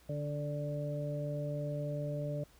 harmonic tone with a mistuned harmonic, 146.83 Hz, D3, in tune, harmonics 1 / 2 / 3 / 4, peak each -36 / -45 / -47 / -39 dBFS, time 0.09-2.44 s, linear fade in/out 5 ms, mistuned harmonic 2, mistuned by -25 cents, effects added 60 Hz sine -63 dBFS peak until 2.59 s + pink hiss -64 dBFS RMS until 2.59 s

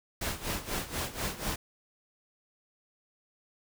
pink noise with tremolo, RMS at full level -32 dBFS, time 0.21-1.56 s, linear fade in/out 5 ms, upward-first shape sine, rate 4.1 Hz, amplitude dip 80%, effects none

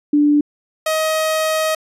sine / sawtooth tone pair in turn, 293.7 / 630.8 Hz, D4 / D#5, 0 / +24 cents, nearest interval octave + minor second, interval 1324 cents, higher second, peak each -10 / -12 dBFS, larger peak first, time 0.13-0.41 / 0.86-1.75 s, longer second, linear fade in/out 5 ms, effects resampled to 32000 Hz

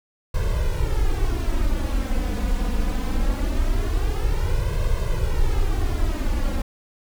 brown noise with flanger, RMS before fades -21 dBFS, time 0.34-6.62 s, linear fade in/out 5 ms, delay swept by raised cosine 1.9 to 4.1 ms, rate 0.22 Hz, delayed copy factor +0.95, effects none

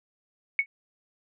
sine tone with exponential decay, 2217 Hz, C#7, in tune, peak -15 dBFS, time 0.59-0.66 s, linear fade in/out 1 ms, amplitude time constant 15 ms, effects none

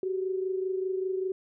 sine tone pair together, 374.9 / 400 Hz, F#4 / G4, +23 / +35 cents, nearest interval minor second, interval 112 cents, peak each -28 / -36 dBFS, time 0.03-1.32 s, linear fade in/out 2 ms, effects none

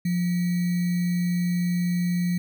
sine tone with sample-and-hold, 176.3 Hz, F3, 17 cents sharp, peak -21 dBFS, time 0.05-2.38 s, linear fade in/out 5 ms, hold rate 2100 Hz, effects none

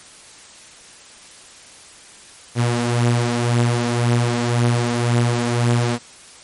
sawtooth beating tone pair, 119.2 / 121.1 Hz, A#2 / B2, +39 / -34 cents, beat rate 1.9 Hz, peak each -13 / -18 dBFS, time 2.55-5.99 s, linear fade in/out 50 ms, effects white hiss -43 dBFS RMS until 6.43 s + MP3 48 kbps

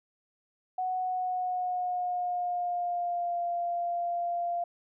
sine tone with pitch glide, 740 to 694.4 Hz, F#5 to F5, 0 to -10 cents, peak -28 dBFS, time 0.78-4.64 s, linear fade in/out 5 ms, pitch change -110 cents, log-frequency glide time 0.97-3.42 s, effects none

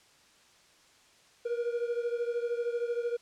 triangle beating tone pair, 472 / 485 Hz, A#4 / B4, +22 / -31 cents, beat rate 13 Hz, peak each -29 / -33 dBFS, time 1.45-3.17 s, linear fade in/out 10 ms, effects white hiss -61 dBFS RMS until 3.21 s + low-pass 7000 Hz 12 dB/octave

